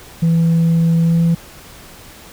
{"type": "tone with pitch glide", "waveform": "sine", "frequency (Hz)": [165.8, 167.73], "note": ["E3", "E3"], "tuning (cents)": [10, 30], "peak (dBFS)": -8, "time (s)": [0.22, 1.35], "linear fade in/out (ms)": 10, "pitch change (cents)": 20, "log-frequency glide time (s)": [1, 1.24], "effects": ["tanh soft clip ceiling -9 dBFS", "pink hiss -39 dBFS RMS until 2.32 s"]}